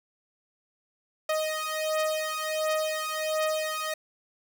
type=beating tone pair; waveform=sawtooth; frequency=623 / 624.4 Hz; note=D#5 / D#5; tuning=+2 / +6 cents; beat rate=1.4 Hz; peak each=-26 dBFS; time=1.29-3.94 s; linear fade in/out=5 ms; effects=none